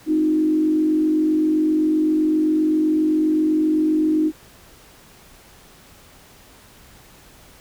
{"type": "tone with frequency modulation", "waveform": "sine", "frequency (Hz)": 311.1, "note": "D#4", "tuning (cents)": 0, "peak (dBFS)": -15, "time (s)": [0.06, 4.32], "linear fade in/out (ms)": 50, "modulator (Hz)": 47.7, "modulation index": 0.5, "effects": ["pink hiss -48 dBFS RMS until 7.6 s"]}